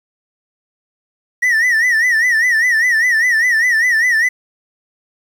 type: tone with vibrato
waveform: triangle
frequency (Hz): 1880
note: A#6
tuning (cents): +14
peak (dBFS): -9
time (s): 1.42-4.29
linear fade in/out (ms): 10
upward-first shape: sine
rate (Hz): 5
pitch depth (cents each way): 120
effects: 7-bit